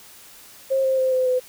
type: tone with pitch steps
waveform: sine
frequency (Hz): 535 / 527.6 / 520.4 / 513.2 / 506.1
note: C5 / C5 / C5 / C5 / B4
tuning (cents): +38 / +14 / -9 / -34 / +42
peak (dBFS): -17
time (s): 0.7-1.4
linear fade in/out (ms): 20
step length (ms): 140
effects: white hiss -46 dBFS RMS until 1.48 s